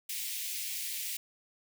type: high-pass noise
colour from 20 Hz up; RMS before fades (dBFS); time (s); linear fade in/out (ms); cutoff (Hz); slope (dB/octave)
white; -37; 0.09-1.17; 5; 2000; 48
effects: none